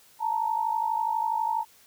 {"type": "tone pair together", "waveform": "sine", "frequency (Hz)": [877.8, 930], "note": ["A5", "A#5"], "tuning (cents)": [-4, -4], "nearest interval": "minor second", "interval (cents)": 100, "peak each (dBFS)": -27, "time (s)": [0.19, 1.65], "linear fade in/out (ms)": 50, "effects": ["white hiss -57 dBFS RMS until 1.86 s"]}